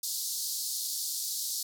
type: band-pass noise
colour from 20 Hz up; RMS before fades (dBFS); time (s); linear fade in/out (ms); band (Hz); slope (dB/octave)
pink; -34; 0.03-1.63; 5; 4100 to 16000; 48
effects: none

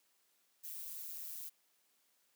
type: noise with amplitude modulation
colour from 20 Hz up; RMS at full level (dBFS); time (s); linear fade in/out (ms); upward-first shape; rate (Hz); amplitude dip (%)
violet; -43; 0.63-1.5; 20; sine; 161; 65
effects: white hiss -75 dBFS RMS until 2.35 s + high-pass 200 Hz 12 dB/octave

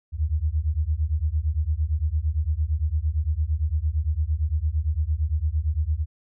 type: beating tone pair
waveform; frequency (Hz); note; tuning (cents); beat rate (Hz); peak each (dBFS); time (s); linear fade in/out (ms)
sine; 72.8 / 81.6; D2 / E2; -15 / -17; 8.8; -24; 0.12-6.06; 50
effects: none

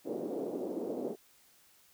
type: band-pass noise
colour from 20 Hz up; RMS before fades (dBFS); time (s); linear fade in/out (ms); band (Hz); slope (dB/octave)
pink; -37; 0.04-1.16; 50; 270 to 520; 24
effects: white hiss -64 dBFS RMS until 1.93 s

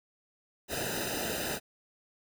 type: noise with comb filter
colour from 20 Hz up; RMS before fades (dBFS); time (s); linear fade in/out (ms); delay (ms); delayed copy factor
pink; -34; 0.68-1.6; 50; 0.9; -0.9
effects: none

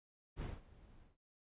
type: noise with ADSR envelope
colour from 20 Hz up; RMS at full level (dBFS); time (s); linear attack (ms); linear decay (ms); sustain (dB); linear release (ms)
brown; -40; 0.36-1.17; 56; 190; -21; 160
effects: resampled to 8000 Hz

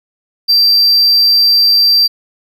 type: tone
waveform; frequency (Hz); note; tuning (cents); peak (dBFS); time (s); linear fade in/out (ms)
triangle; 4699; D8; 0; -5; 0.48-2.08; 20
effects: none

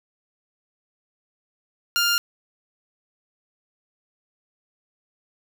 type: tone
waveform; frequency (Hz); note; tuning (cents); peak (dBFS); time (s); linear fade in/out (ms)
15% pulse; 1402; F6; +6; -12; 1.96-2.18; 0
effects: none

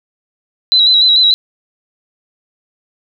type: tone with vibrato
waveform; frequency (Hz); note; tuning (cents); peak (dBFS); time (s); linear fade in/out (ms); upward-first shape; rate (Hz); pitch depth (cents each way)
sine; 3951; B7; 0; -6; 0.72-1.34; 0; square; 6.8; 37
effects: none

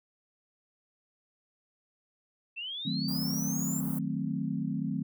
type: linear sweep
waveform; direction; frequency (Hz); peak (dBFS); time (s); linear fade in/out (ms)
sine; up; 2621 to 7459; -35; 2.56-3.81; 20
type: chord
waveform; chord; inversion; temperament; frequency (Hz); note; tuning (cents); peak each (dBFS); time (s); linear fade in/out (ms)
sine; D# diminished seventh; none; equal; 155.56 / 185 / 220 / 261.6; D#3 / F#3 / A3 / C4; 0 / 0 / 0 / 0; -35; 2.85-5.03; 10
type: band-stop noise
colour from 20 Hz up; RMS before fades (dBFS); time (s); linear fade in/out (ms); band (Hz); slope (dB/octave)
white; -41; 3.08-3.99; 5; 1200 to 11000; 24
effects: none

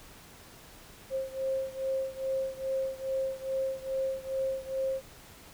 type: beating tone pair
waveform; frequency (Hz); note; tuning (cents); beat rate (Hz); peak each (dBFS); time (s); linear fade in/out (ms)
sine; 531 / 533.4; C5 / C5; +25 / +33; 2.4; -32 / -34; 1.1-5.02; 50
effects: pink hiss -52 dBFS RMS until 5.53 s

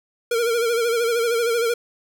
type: tone with vibrato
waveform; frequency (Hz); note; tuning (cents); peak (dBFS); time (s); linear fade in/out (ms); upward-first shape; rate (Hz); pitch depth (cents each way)
square; 466.2; A#4; 0; -19; 0.31-1.74; 5; sine; 13; 59
effects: none

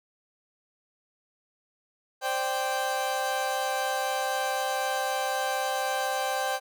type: chord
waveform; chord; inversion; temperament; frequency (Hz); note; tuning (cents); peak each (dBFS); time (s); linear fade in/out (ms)
30% pulse; C suspended second; none; equal; 523.3 / 587.3 / 784; C5 / D5 / G5; 0 / 0 / 0; -30 / -32 / -26; 2.21-6.6; 50
effects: none

